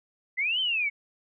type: linear two-way sweep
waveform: sine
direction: up then down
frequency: 1975.5 to 3136 to 2176 Hz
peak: -24 dBFS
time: 0.37-0.9 s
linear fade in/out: 20 ms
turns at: 0.6 s
effects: none